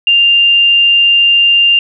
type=tone; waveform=sine; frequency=2794 Hz; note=F7; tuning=in tune; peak=-5 dBFS; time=0.07-1.79 s; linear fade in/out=2 ms; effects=none